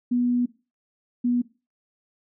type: tone pair in turn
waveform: sine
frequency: 244.4 / 243.5 Hz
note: B3 / B3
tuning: -18 / -24 cents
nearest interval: unison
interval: 6 cents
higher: first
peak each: -19 / -19 dBFS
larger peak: neither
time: 0.11-0.46 / 1.24-1.42 s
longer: first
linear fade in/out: 10 ms
effects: noise-tail reverb RT60 0.3 s tail -18 dB re dry